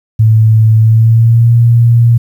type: tone with pitch glide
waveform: sine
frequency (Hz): 110.3 to 117.54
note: A2 to A#2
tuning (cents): +5 to +15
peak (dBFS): -3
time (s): 0.19-2.18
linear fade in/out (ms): 10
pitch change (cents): +110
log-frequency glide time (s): 0.78-1.53
effects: 7-bit